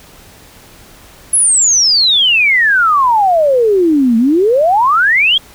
sine exponential two-way sweep, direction down then up, 10960 to 220 to 3342 Hz, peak -7 dBFS, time 1.33-5.38 s, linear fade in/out 5 ms, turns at 4.17 s, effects pink hiss -40 dBFS RMS until 5.54 s

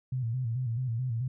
sine tone with vibrato, 121.3 Hz, B2, 31 cents flat, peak -28 dBFS, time 0.12-1.28 s, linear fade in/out 5 ms, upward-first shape square, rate 4.6 Hz, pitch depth 100 cents each way, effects none

